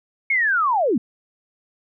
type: linear sweep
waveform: sine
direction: down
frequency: 2217 to 193.8 Hz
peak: -16 dBFS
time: 0.3-0.98 s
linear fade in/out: 5 ms
effects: none